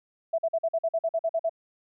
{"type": "tone bursts", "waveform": "sine", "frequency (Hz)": 659.3, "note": "E5", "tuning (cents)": 0, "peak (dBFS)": -22, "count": 12, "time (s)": [0.33, 1.495], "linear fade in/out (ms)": 10, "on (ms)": 54, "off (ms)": 47, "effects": []}